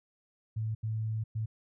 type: tone bursts at uneven times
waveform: sine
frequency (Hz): 110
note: A2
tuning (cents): 0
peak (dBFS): -30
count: 3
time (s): 0.56-0.75 / 0.83-1.24 / 1.35-1.46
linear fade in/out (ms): 10
effects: none